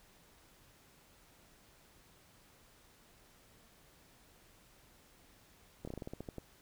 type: slowing click train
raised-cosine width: 2 ms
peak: -29 dBFS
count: 11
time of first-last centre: 5.85-6.383 s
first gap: 25 ms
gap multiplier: 1.16
effects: pink hiss -64 dBFS RMS until 6.61 s